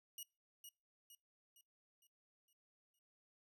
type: tone with echo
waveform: 10% pulse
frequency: 2893 Hz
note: F#7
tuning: 40 cents flat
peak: -39 dBFS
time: 0.18-0.23 s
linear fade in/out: 2 ms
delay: 460 ms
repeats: 6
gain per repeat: -6 dB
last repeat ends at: 2.99 s
effects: noise-tail reverb RT60 0.3 s tail -24 dB re dry